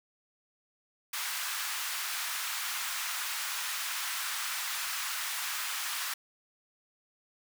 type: high-pass noise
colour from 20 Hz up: pink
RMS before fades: -35 dBFS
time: 1.13-6.14 s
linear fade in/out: 5 ms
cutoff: 1100 Hz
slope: 24 dB/octave
effects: none